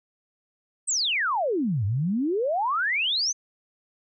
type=exponential two-way sweep; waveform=sine; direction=down then up; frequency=8720 to 94.7 to 6440 Hz; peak=-22 dBFS; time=0.87-3.33 s; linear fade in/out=20 ms; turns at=1.85 s; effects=none